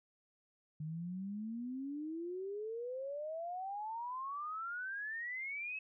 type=exponential sweep; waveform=sine; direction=up; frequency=150.8 to 2602 Hz; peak=-39 dBFS; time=0.8-5.79 s; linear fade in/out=5 ms; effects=none